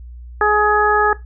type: harmonic tone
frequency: 420.1 Hz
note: G#4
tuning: 20 cents sharp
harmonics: 1 / 2 / 3 / 4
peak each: -17 / -17 / -17 / -17 dBFS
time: 0.41-1.13 s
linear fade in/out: 2 ms
effects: noise-tail reverb RT60 0.2 s tail -18 dB re dry + added 60 Hz sine -32 dBFS peak until 1.25 s